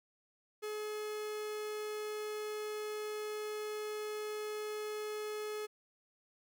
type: tone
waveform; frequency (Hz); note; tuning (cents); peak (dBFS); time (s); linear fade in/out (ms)
45% pulse; 424.8; G#4; +39; -38; 0.62-5.67; 20
effects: none